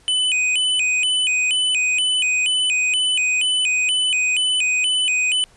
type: tone with vibrato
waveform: square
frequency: 2740 Hz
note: F7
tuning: 34 cents flat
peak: -17 dBFS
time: 0.08-5.44 s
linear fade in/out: 0 ms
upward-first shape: square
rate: 2.1 Hz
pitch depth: 160 cents each way
effects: pink hiss -53 dBFS RMS until 5.56 s + resampled to 24000 Hz